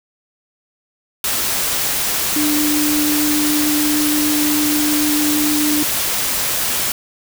sine tone in noise, 298.9 Hz, D4, 31 cents sharp, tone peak -16 dBFS, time 2.36-5.83 s, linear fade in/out 2 ms, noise white, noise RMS -19 dBFS, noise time 1.24-6.92 s, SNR 0 dB, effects none

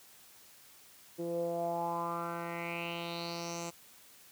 10% pulse tone with low-pass filter sweep, 170 Hz, F3, 46 cents flat, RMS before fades -37 dBFS, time 1.18-3.71 s, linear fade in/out 20 ms, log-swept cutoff 400 to 7400 Hz, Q 5.1, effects white hiss -58 dBFS RMS until 4.31 s + high-pass 60 Hz 12 dB/octave

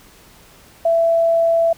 sine tone, 666 Hz, E5, 18 cents sharp, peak -12 dBFS, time 0.85-1.73 s, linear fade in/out 5 ms, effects pink hiss -47 dBFS RMS until 1.77 s

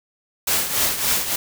white noise with tremolo, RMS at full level -18 dBFS, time 0.47-1.36 s, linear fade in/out 5 ms, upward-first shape triangle, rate 3.5 Hz, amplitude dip 70%, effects none

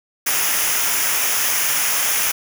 white noise with comb filter, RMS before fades -19 dBFS, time 0.26-2.32 s, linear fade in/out 10 ms, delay 0.24 ms, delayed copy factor -0.65, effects none

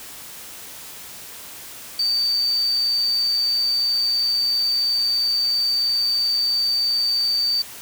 triangle tone with amplitude modulation, 4601 Hz, D8, 36 cents flat, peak -13 dBFS, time 1.99-7.62 s, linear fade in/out 5 ms, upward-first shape sine, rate 123 Hz, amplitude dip 40%, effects tanh soft clip ceiling -15 dBFS + white hiss -38 dBFS RMS until 7.81 s

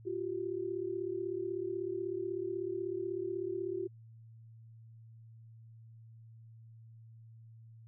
sine tone pair together, 349.2 / 385.4 Hz, F4 / G4, 0 / -29 cents, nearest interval major second, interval 171 cents, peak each -37 / -37 dBFS, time 0.05-3.88 s, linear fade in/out 20 ms, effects added 113 Hz sine -52 dBFS peak until 7.87 s

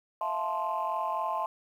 sine chord, F major seventh, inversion third, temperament just, 654.8 / 698.5 / 873.1 / 1047.7 Hz, E5 / F5 / A5 / C6, -12 / 0 / -14 / +2 cents, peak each -35 / -37 / -32 / -31 dBFS, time 0.21-1.46 s, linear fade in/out 2 ms, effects tanh soft clip ceiling -21 dBFS + 10-bit

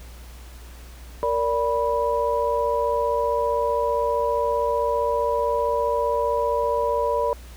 sine tone cluster, 464.7 / 580 / 982 Hz, A#4 / D5 / B5, -5 / -22 / -10 cents, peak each -24 dBFS, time 1.23-7.33 s, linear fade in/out 0 ms, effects added 60 Hz sine -39 dBFS peak until 7.56 s + pink hiss -48 dBFS RMS until 7.56 s

